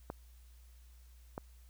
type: clicks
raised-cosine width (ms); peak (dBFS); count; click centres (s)
1; -25; 2; 0.101 / 1.379
effects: added 60 Hz sine -55 dBFS peak until 1.69 s + white hiss -69 dBFS RMS until 1.69 s